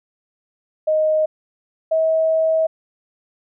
sine tone pair in turn, 622.3 / 641.6 Hz, D#5 / E5, 0 / -47 cents, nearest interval minor second, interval 53 cents, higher second, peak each -14 dBFS, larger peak neither, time 0.87-1.26 / 1.91-2.67 s, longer second, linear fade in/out 10 ms, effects none

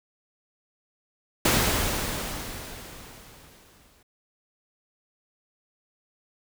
pink noise with exponential decay, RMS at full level -20 dBFS, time 1.45-4.03 s, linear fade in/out 5 ms, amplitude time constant 560 ms, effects none

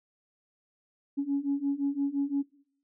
sine beating tone pair, 277.2 / 283 Hz, C#4 / C#4, 0 / +36 cents, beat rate 5.8 Hz, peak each -30 / -28 dBFS, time 1.17-2.43 s, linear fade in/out 20 ms, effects noise-tail reverb RT60 0.6 s tail -20 dB re dry + tanh soft clip ceiling -20 dBFS

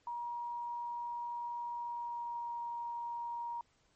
sine tone with pitch glide, 952 to 944.3 Hz, A#5 to A#5, +36 to +22 cents, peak -37 dBFS, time 0.07-3.61 s, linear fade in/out 2 ms, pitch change -14 cents, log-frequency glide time 1.69-2.63 s, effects pink hiss -72 dBFS RMS until 3.95 s + MP3 32 kbps

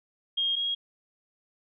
sine tone pair in turn, 3240 / 3280 Hz, G#7 / G#7, -43 / -22 cents, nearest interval unison, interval 21 cents, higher second, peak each -24 / -26 dBFS, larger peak first, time 0.37-0.56 / 0.56-0.75 s, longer neither, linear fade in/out 10 ms, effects none

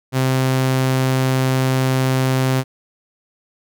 sawtooth tone, 130.81 Hz, C3, in tune, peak -11 dBFS, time 0.12-2.64 s, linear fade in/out 50 ms, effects none

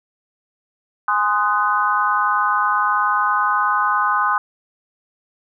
sine chord, Ab dominant seventh, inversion none, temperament just, 830.6 / 1038.3 / 1245.9 / 1495.1 Hz, Ab5 / C6 / Eb6 / Gb6, 0 / -14 / +2 / +18 cents, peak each -23 / -20 / -19 / -22 dBFS, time 1.08-4.38 s, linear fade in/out 2 ms, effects none

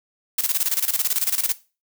blue noise with tremolo, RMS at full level -20 dBFS, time 0.38-1.53 s, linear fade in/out 5 ms, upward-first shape square, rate 18 Hz, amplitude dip 80%, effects noise-tail reverb RT60 0.3 s tail -17 dB re dry

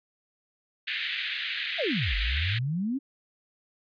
pink band-pass noise, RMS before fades -32 dBFS, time 0.87-2.59 s, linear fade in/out 10 ms, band 1700 to 3900 Hz, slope 48 dB/octave
sine exponential two-way sweep, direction down then up, 735 to 46.47 to 284.9 Hz, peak -26 dBFS, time 1.78-2.99 s, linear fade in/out 20 ms, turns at 2.16 s
effects resampled to 11025 Hz

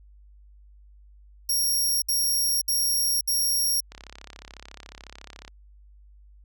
15% pulse tone bursts, 5588 Hz, F8, in tune, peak -16 dBFS, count 4, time 1.49-3.805 s, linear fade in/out 5 ms, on 530 ms, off 65 ms
click train, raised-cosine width 0.2 ms, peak -24 dBFS, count 54, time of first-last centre 3.92-5.479 s, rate 34 Hz
effects added 50 Hz sine -49 dBFS peak until 6.44 s

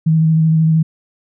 sine tone with vibrato, 159.8 Hz, D#3, 47 cents sharp, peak -9 dBFS, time 0.06-0.83 s, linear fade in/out 10 ms, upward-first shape square, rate 13 Hz, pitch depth 15 cents each way, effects none

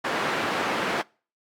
white band-pass noise, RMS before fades -27 dBFS, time 0.04-1.02 s, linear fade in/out 10 ms, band 200 to 1600 Hz, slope 12 dB/octave, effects noise-tail reverb RT60 0.4 s tail -26 dB re dry + AAC 64 kbps

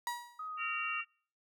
35% pulse tone with exponential decay, 960 Hz, B5, 49 cents flat, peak -30 dBFS, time 0.07-0.48 s, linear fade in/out 1 ms, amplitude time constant 87 ms
sine tone with vibrato, 1255 Hz, D#6, 15 cents sharp, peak -39 dBFS, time 0.39-1.01 s, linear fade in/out 5 ms, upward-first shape sine, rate 4.6 Hz, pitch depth 9 cents each way
harmonic tone, 460 Hz, A#4, 23 cents flat, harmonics 3 / 4 / 5 / 6, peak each -45 / -45 / -44 / -36 dBFS, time 0.57-1.05 s, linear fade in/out 50 ms
effects noise-tail reverb RT60 0.5 s tail -26 dB re dry

